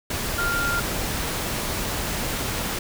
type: tone in noise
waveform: sine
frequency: 1396.9 Hz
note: F6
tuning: in tune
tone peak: -23 dBFS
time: 0.38-0.8 s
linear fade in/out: 5 ms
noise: pink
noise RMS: -27 dBFS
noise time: 0.1-2.79 s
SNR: +1 dB
effects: none